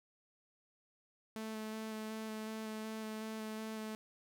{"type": "tone with vibrato", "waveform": "sawtooth", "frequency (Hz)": 218.5, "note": "A3", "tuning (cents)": -12, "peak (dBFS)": -37, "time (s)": [1.36, 3.95], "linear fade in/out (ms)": 0, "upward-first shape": "square", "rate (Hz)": 2.7, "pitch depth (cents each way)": 10, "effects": []}